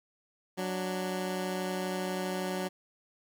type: tone pair together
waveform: 15% pulse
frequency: 185 / 293.7 Hz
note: F#3 / D4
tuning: 0 / 0 cents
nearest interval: minor sixth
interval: 800 cents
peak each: -26 / -33 dBFS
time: 0.57-2.69 s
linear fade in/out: 20 ms
effects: none